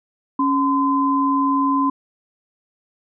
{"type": "tone pair together", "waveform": "sine", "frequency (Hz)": [277, 1024.3], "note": ["C#4", "C6"], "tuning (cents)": [-1, -37], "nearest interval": "octave + major seventh", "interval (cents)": 2264, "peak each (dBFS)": -18, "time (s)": [0.39, 1.9], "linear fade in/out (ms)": 5, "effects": []}